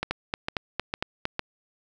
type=two click trains; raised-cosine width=0.3 ms; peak=-11 / -10 dBFS; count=4 / 6; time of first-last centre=0.03-1.394 / 0.11-1.254 s; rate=2.2 / 4.37 Hz; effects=none